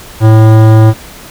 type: tone with hard clipping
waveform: sine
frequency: 110 Hz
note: A2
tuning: in tune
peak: -3 dBFS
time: 0.2-0.94 s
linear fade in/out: 50 ms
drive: 17 dB
effects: pink hiss -31 dBFS RMS until 1.3 s